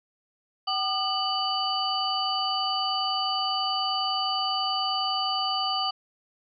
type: tone cluster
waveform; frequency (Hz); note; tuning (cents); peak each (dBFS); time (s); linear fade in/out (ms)
sine; 766 / 1207 / 2975 / 4605; G5 / D6 / F#7 / D8; -40 / +47 / +9 / -35; -30; 0.67-5.91; 10
effects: none